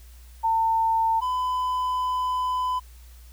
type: tone pair in turn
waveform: sine / triangle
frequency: 900 / 1006.5 Hz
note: A5 / B5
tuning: +39 / +33 cents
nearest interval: major second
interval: 194 cents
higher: second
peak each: -19 / -21 dBFS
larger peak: first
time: 0.43-1.21 / 1.21-2.8 s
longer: second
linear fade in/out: 20 ms
effects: added 60 Hz sine -44 dBFS peak until 3.32 s + white hiss -56 dBFS RMS until 3.32 s